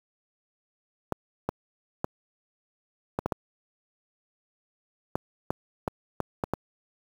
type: clicks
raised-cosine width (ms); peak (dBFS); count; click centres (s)
1; -12; 12; 1.123 / 1.49 / 2.044 / 3.189 / 3.26 / 3.322 / 5.155 / 5.505 / 5.878 / 6.203 / 6.438 / 6.536
effects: high-pass 60 Hz 12 dB/octave + 7-bit